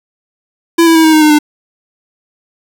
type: tone with pitch steps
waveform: square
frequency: 335 / 328.7 / 322.5 / 316.4 / 310.4 / 304.5 / 298.8 Hz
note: E4 / E4 / E4 / D#4 / D#4 / D#4 / D4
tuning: +28 / -5 / -38 / +29 / -4 / -37 / +30 cents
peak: -5 dBFS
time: 0.78-1.389 s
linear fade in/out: 10 ms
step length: 87 ms
effects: 7-bit